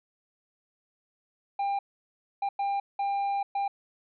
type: tone bursts at uneven times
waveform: triangle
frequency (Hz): 798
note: G5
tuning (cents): +31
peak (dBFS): -24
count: 5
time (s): 1.59-1.79 / 2.42-2.49 / 2.59-2.8 / 2.99-3.43 / 3.55-3.68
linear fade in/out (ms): 5
effects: resampled to 11025 Hz